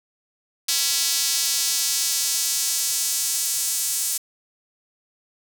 square tone with high-pass filter sweep, 151.5 Hz, D#3, 46 cents flat, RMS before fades -23 dBFS, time 0.68-4.18 s, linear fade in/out 10 ms, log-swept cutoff 4800 to 7700 Hz, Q 1.3, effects 7-bit

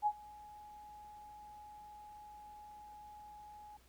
sine tone with ADSR envelope, 838 Hz, G#5, 15 cents sharp, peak -27 dBFS, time 0.02-3.77 s, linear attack 45 ms, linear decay 56 ms, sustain -24 dB, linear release 5 ms, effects added 60 Hz sine -66 dBFS peak until 3.88 s + pink hiss -68 dBFS RMS until 3.88 s

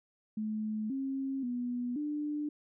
sine tone with pitch steps, 215.5 / 269.4 / 244.6 / 297 Hz, A3 / C#4 / B3 / D4, -36 / -49 / -16 / +20 cents, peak -32 dBFS, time 0.37-2.49 s, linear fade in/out 5 ms, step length 530 ms, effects none

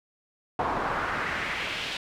brown noise with band-pass filter sweep, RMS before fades -30 dBFS, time 0.59-1.97 s, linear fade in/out 2 ms, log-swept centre 900 to 3300 Hz, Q 2.1, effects none

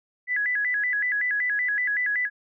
sine tone with vibrato, 1823 Hz, A#6, 39 cents flat, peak -22 dBFS, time 0.27-2.3 s, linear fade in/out 50 ms, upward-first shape square, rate 5.3 Hz, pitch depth 150 cents each way, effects none

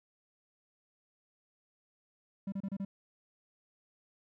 triangle tone bursts, 196 Hz, G3, in tune, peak -32 dBFS, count 5, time 2.47-2.85 s, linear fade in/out 5 ms, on 52 ms, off 30 ms, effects none

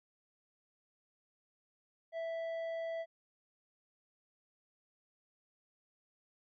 sine tone with tanh clipping, 659.3 Hz, E5, in tune, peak -38 dBFS, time 2.12-3.06 s, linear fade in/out 50 ms, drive 8 dB, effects none

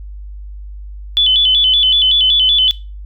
sine tone with vibrato, 3237 Hz, G#7, 45 cents flat, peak -8 dBFS, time 1.17-2.71 s, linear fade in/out 0 ms, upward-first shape square, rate 5.3 Hz, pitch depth 110 cents each way, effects noise-tail reverb RT60 0.3 s tail -18 dB re dry + added 50 Hz sine -27 dBFS peak until 3.05 s

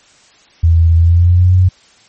sine tone with pitch glide, 82.9 to 91.98 Hz, E2 to F#2, +10 to -10 cents, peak -5 dBFS, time 0.63-1.69 s, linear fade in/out 10 ms, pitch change +180 cents, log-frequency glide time 0.96-1.55 s, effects white hiss -47 dBFS RMS until 2.08 s + MP3 32 kbps

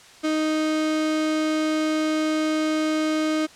35% pulse tone, 311.1 Hz, D#4, in tune, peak -19 dBFS, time 0.23-3.47 s, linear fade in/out 20 ms, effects white hiss -48 dBFS RMS until 3.55 s + low-pass 7000 Hz 12 dB/octave

